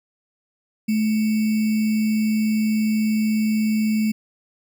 sine tone with sample-and-hold, 216.5 Hz, A3, 28 cents flat, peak -17 dBFS, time 0.88-4.12 s, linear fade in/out 10 ms, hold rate 2450 Hz, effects none

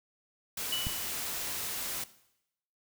white noise, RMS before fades -36 dBFS, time 0.57-2.04 s, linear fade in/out 5 ms
sine tone with exponential decay, 2960 Hz, F#7, in tune, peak -28 dBFS, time 0.72-1.23 s, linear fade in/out 5 ms, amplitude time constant 110 ms
click, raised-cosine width 5 ms, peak -22 dBFS, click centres 0.869 s
effects noise-tail reverb RT60 0.8 s tail -17 dB re dry

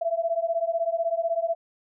sine beating tone pair, 660 / 676 Hz, E5 / E5, +2 / +43 cents, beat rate 16 Hz, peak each -26 dBFS, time 0.01-1.55 s, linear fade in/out 10 ms, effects none

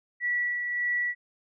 sine tone with tremolo, 1946 Hz, B6, 26 cents flat, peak -24 dBFS, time 0.2-1.15 s, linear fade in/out 50 ms, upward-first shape sine, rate 1.7 Hz, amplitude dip 40%, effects none

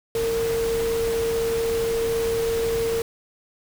sine tone in noise, 458.2 Hz, A#4, 30 cents flat, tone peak -21 dBFS, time 0.15-3.02 s, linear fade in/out 2 ms, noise pink, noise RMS -32 dBFS, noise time 0.15-3.02 s, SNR +8 dB, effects none

